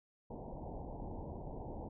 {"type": "low-pass noise", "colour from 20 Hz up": "pink", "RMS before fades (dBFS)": -45, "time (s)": [0.3, 1.89], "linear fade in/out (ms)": 5, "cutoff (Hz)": 940, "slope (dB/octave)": 96, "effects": []}